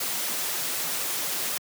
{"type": "noise with flanger", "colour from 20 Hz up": "white", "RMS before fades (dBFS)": -29, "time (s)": [0, 1.58], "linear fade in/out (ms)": 5, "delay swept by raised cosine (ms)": [1.5, 7.5], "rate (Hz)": 3.9, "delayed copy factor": 0.5, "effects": ["high-pass 150 Hz 12 dB/octave"]}